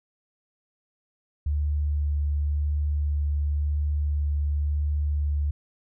sine tone with vibrato, 73.42 Hz, D2, in tune, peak -22 dBFS, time 1.46-5.51 s, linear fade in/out 5 ms, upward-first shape sine, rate 0.94 Hz, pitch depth 10 cents each way, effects none

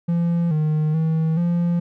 triangle tone with pitch steps, 170.5 / 153.9 / 160.3 / 172.5 Hz, F3 / D#3 / E3 / F3, -41 / -19 / -48 / -21 cents, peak -15 dBFS, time 0.08-1.8 s, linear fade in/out 10 ms, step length 430 ms, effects none

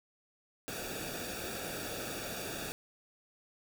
pink noise with comb filter, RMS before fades -40 dBFS, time 0.68-2.72 s, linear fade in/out 0 ms, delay 0.97 ms, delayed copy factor -0.8, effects none

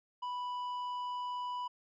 sine tone with tanh clipping, 987.8 Hz, B5, in tune, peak -37 dBFS, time 0.22-1.68 s, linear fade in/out 10 ms, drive 7 dB, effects none

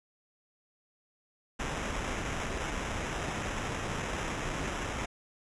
pink noise with sample-and-hold, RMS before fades -35 dBFS, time 1.59-5.06 s, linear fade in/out 10 ms, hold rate 4410 Hz, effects resampled to 22050 Hz

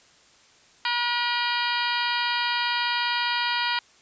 harmonic tone with a mistuned harmonic, 480.4 Hz, B4, 48 cents flat, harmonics 2 / 3 / 4 / 5 / 6 / 7 / 8 / 9 / 10, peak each -28 / -30 / -31 / -32 / -33 / -33 / -34 / -35 / -35 dBFS, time 0.85-3.79 s, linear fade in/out 2 ms, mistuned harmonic 7, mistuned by -82 cents, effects white hiss -56 dBFS RMS until 4.01 s + resampled to 16000 Hz

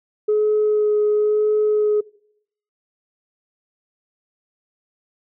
sine tone with vibrato, 422.9 Hz, G#4, 31 cents sharp, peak -13 dBFS, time 0.28-2.01 s, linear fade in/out 10 ms, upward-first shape sine, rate 0.99 Hz, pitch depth 11 cents each way, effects noise-tail reverb RT60 0.7 s tail -23 dB re dry + tanh soft clip ceiling -11 dBFS

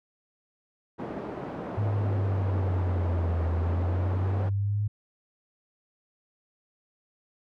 pink band-pass noise, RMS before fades -36 dBFS, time 0.98-4.5 s, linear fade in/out 20 ms, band 170 to 840 Hz, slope 12 dB/octave
sine linear two-way sweep, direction down then up, 104.9 to 82.41 to 104.9 Hz, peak -24 dBFS, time 1.77-4.88 s, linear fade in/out 10 ms, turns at 3.48 s
effects none

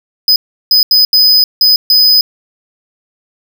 square tone bursts at uneven times, 5010 Hz, D#8, 11 cents sharp, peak -5 dBFS, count 6, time 0.28-0.36 / 0.71-0.83 / 0.91-1.05 / 1.13-1.44 / 1.61-1.76 / 1.9-2.21 s, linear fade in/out 2 ms, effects none

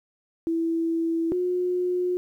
sine tone pair in turn, 330 / 360.1 Hz, E4 / F#4, +2 / -47 cents, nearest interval major second, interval 151 cents, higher second, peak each -22 dBFS, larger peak neither, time 0.47-1.32 / 1.32-2.17 s, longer neither, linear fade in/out 0 ms, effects 10-bit

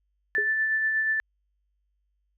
sine tone with tremolo, 1760 Hz, A6, in tune, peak -21 dBFS, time 0.35-1.2 s, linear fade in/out 0 ms, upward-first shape sine, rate 8.3 Hz, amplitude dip 30%
sine tone with exponential decay, 415.3 Hz, G#4, in tune, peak -26 dBFS, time 0.38-0.54 s, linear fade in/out 2 ms, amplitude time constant 33 ms
effects added 50 Hz sine -70 dBFS peak until 2.37 s

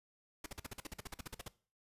pink noise bursts, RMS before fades -44 dBFS, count 16, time 0.44-1.482 s, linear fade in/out 5 ms, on 22 ms, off 46 ms, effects noise-tail reverb RT60 0.4 s tail -19 dB re dry + resampled to 32000 Hz

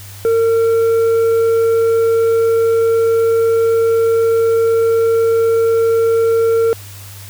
triangle tone with tanh clipping, 456 Hz, A#4, 38 cents flat, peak -11 dBFS, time 0.25-6.73 s, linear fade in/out 0 ms, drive 9 dB, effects added 99 Hz sine -33 dBFS peak until 7.29 s + white hiss -37 dBFS RMS until 7.29 s

